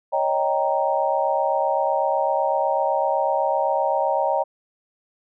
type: chord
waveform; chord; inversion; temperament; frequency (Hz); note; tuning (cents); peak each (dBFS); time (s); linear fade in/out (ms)
sine; Eb dominant seventh; third; equal; 554.4 / 622.3 / 784 / 932.3; Db5 / Eb5 / G5 / Bb5; 0 / 0 / 0 / 0; -24; 0.12-4.44; 20
effects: none